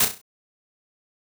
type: noise with echo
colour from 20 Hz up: white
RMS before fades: -18 dBFS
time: 0-0.05 s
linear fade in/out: 5 ms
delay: 33 ms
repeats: 5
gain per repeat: -7 dB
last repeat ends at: 0.215 s
effects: none